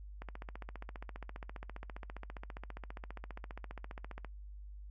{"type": "click train", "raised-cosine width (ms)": 0.5, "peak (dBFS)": -30, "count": 61, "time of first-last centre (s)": [0.22, 4.247], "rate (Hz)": 14.9, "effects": ["noise-tail reverb RT60 0.1 s tail -21 dB re dry", "added 50 Hz sine -46 dBFS peak until 4.9 s"]}